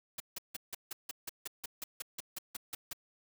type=noise bursts; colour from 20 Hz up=white; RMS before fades=-40 dBFS; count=16; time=0.18-2.932 s; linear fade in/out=5 ms; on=22 ms; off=160 ms; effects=none